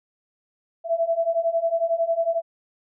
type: beating tone pair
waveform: sine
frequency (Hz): 659.3 / 670.3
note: E5 / E5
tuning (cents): 0 / +29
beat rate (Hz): 11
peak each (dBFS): -24 / -22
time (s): 0.84-2.42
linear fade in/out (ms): 50
effects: none